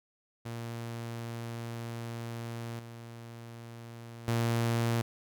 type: tone with level steps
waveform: sawtooth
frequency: 116.54 Hz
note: A#2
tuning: in tune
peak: -33 / -40 / -23 dBFS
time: 0.45-5.02 s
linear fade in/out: 10 ms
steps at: 2.79 / 4.28 s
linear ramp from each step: 2 ms
effects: none